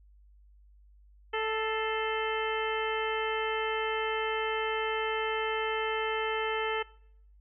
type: harmonic tone with a mistuned harmonic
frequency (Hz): 440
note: A4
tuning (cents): 0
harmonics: 1 / 2 / 3 / 4 / 5 / 6 / 7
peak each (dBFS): -32 / -35 / -37 / -38 / -39 / -40 / -40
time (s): 1.33-6.83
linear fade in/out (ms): 10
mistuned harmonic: 5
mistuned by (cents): -72
effects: noise-tail reverb RT60 0.7 s tail -22 dB re dry + added 50 Hz sine -55 dBFS peak until 7.4 s